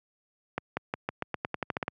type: accelerating click train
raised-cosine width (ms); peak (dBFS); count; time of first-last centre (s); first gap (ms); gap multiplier
0.5; -14; 13; 0.58-1.881; 190; 0.89
effects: high-pass 100 Hz 12 dB/octave